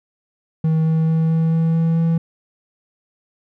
triangle tone with pitch steps, 159.5 / 160.42 / 161.35 / 162.29 / 163.23 / 164.17 / 165.12 Hz, D#3 / E3 / E3 / E3 / E3 / E3 / E3, +43 / -47 / -37 / -27 / -17 / -7 / +3 cents, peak -12 dBFS, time 0.64-2.18 s, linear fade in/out 5 ms, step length 220 ms, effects none

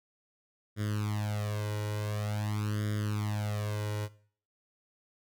sawtooth tone with flanger, 105.1 Hz, G#2, 21 cents sharp, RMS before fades -33 dBFS, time 0.76-4.09 s, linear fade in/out 50 ms, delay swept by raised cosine 0.58 to 2.08 ms, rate 0.47 Hz, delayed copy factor +0.95, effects noise-tail reverb RT60 0.5 s tail -19 dB re dry

